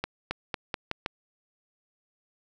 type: accelerating click train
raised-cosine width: 0.3 ms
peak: -13 dBFS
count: 6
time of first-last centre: 0.04-1.061 s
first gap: 270 ms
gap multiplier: 0.86
effects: none